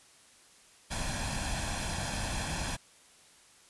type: noise with comb filter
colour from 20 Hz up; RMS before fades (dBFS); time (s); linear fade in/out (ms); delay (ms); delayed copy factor
pink; -34; 0.9-2.77; 20; 1.2; +0.65
effects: white hiss -59 dBFS RMS until 3.69 s + resampled to 24000 Hz